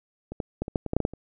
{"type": "clicks", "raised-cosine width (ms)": 2, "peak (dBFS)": [-22, -15, -14, -20, -10, -17, -13, -7, -12, -10, -26], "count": 11, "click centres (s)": [0.32, 0.402, 0.62, 0.681, 0.758, 0.863, 0.934, 0.966, 1.003, 1.051, 1.136], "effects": []}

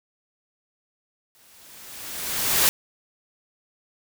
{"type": "noise with exponential growth", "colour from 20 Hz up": "white", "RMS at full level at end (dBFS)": -17, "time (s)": [1.35, 2.69], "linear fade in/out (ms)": 0, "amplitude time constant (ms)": 290, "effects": []}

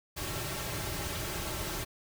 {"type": "noise with comb filter", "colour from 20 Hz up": "pink", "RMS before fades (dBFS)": -36, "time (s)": [0.16, 1.85], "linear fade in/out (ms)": 20, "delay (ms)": 4.1, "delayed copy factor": -0.6, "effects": []}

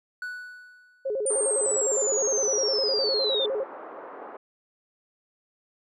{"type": "tone with exponential decay", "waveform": "triangle", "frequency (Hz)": 1480, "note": "F#6", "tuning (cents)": 0, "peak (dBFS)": -28, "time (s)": [0.22, 1.28], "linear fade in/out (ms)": 2, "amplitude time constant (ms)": 230}
{"type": "tone with vibrato", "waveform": "sine", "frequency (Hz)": 475.9, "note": "A#4", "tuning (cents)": 36, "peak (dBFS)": -25, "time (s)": [1.05, 3.64], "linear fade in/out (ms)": 10, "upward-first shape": "square", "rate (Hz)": 9.8, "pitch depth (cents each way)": 210}
{"type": "linear sweep", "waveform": "sine", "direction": "down", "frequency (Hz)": [9060, 3520], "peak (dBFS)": -24, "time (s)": [1.26, 3.46], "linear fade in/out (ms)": 5}
{"type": "band-pass noise", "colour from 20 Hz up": "pink", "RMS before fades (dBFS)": -41, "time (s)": [1.3, 4.37], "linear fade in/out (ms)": 5, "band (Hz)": [370, 1300], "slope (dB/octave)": 24}
{"effects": []}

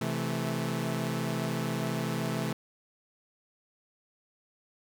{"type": "chord", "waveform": "sawtooth", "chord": "A minor", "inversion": "first", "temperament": "equal with one note detuned", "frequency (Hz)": [130.81, 164.81, 217.3], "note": ["C3", "E3", "A3"], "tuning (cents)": [0, 0, -21], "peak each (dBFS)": -30, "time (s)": [0.01, 2.53], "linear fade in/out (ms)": 5, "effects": []}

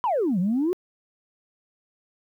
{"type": "exponential two-way sweep", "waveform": "sine", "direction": "down then up", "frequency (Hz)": [1046.5, 170.7, 379], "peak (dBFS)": -19, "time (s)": [0.04, 0.73], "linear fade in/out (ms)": 0, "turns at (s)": 0.39, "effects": ["tanh soft clip ceiling -17 dBFS", "10-bit"]}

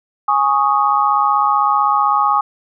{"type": "chord", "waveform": "sine", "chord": "Ab suspended fourth", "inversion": "none", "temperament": "equal", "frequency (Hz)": [830.6, 1108.7, 1244.5], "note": ["Ab5", "Db6", "Eb6"], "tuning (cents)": [0, 0, 0], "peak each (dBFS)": -16, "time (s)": [0.28, 2.41], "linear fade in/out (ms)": 5, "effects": []}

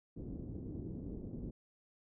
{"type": "low-pass noise", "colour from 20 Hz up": "white", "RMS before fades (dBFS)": -44, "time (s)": [0.16, 1.51], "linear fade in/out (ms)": 10, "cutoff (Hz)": 310, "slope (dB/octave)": 24, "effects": []}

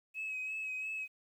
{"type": "tone with vibrato", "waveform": "sine", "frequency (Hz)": 2560, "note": "D#7", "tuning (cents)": 49, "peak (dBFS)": -35, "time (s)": [0.14, 1.08], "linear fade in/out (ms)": 50, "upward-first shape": "sine", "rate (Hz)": 2.9, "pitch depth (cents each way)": 28, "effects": ["tanh soft clip ceiling -33 dBFS", "11-bit"]}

